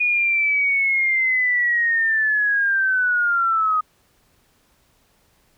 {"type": "linear sweep", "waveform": "sine", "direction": "down", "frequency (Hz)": [2461, 1244.5], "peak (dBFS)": -16, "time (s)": [0, 3.81], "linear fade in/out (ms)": 10, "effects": ["pink hiss -61 dBFS RMS until 5.57 s"]}